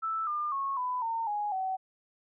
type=tone with pitch steps; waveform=sine; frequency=1318.5 / 1202.1 / 1096 / 999.2 / 911 / 830.6 / 757.3 Hz; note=E6 / D6 / C#6 / B5 / A#5 / G#5 / F#5; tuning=0 / +40 / -20 / +20 / -40 / 0 / +40 cents; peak=-29 dBFS; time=0.02-1.77 s; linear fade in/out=20 ms; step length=250 ms; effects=none